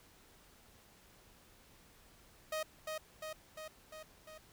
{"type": "tone with echo", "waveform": "sawtooth", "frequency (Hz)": 625, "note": "D#5", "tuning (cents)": 8, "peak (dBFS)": -32, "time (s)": [2.52, 2.63], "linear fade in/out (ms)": 5, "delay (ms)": 350, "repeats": 5, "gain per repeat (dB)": -3, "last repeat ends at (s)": 4.38, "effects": ["pink hiss -63 dBFS RMS until 4.52 s"]}